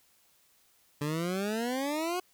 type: exponential sweep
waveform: 20% pulse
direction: up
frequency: 143.6 to 370 Hz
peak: -25 dBFS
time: 1.01-2.2 s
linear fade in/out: 5 ms
effects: white hiss -66 dBFS RMS until 2.33 s